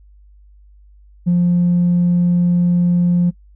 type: tone with tanh clipping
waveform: triangle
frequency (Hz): 175.5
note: F3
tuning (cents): +9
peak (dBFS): -11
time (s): 1.26-3.31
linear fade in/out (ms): 20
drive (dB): 5
effects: noise-tail reverb RT60 0.1 s tail -24 dB re dry + added 50 Hz sine -43 dBFS peak until 3.55 s